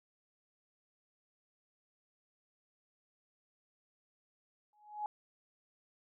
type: tone with exponential growth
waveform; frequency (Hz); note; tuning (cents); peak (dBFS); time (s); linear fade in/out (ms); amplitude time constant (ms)
sine; 840; G#5; +19; -32; 4.73-5.06; 1; 71
effects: none